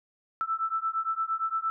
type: beating tone pair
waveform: sine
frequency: 1318.5 / 1327.2 Hz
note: E6 / E6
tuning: 0 / +11 cents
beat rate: 8.7 Hz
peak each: -30 dBFS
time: 0.41-1.7 s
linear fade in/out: 0 ms
effects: none